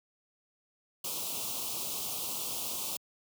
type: band-stop noise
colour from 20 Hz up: white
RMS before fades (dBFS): -36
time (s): 1.04-2.97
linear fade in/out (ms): 5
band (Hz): 1200 to 2600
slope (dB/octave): 48
effects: high-pass 100 Hz 12 dB/octave